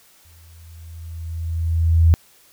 sine tone with exponential growth, 82.41 Hz, E2, in tune, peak -8 dBFS, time 0.25-2.14 s, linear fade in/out 0 ms, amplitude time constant 410 ms, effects white hiss -53 dBFS RMS until 2.52 s

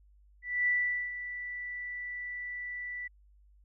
sine tone with ADSR envelope, 1969 Hz, B6, 6 cents flat, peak -24 dBFS, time 0.42-3.08 s, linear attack 250 ms, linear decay 440 ms, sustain -12 dB, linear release 12 ms, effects added 50 Hz sine -58 dBFS peak until 3.64 s

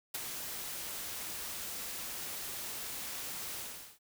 white noise with ADSR envelope, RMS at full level -35 dBFS, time 0.14-3.99 s, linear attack 8 ms, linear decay 21 ms, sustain -6 dB, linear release 420 ms, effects none

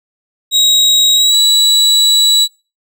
35% pulse tone with pitch glide, 3813 to 3920 Hz, A#7 to B7, +38 to -14 cents, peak -6 dBFS, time 0.51-2.48 s, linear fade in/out 50 ms, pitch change +48 cents, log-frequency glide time 1.15-1.37 s, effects noise-tail reverb RT60 0.3 s tail -22 dB re dry

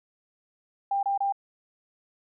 sine tone bursts, 795 Hz, G5, 24 cents sharp, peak -23 dBFS, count 3, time 0.91-1.324 s, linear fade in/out 5 ms, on 120 ms, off 27 ms, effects none

